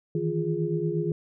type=tone cluster; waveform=sine; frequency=155.8 / 164.2 / 349.2 / 415.1 Hz; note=D#3 / E3 / F4 / G#4; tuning=+3 / -6 / 0 / -1 cents; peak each=-30 dBFS; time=0.15-1.12 s; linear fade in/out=2 ms; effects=none